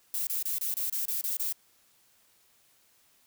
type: noise bursts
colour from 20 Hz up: violet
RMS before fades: -31 dBFS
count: 9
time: 0.14-1.526 s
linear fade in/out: 2 ms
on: 130 ms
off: 27 ms
effects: white hiss -65 dBFS RMS until 3.26 s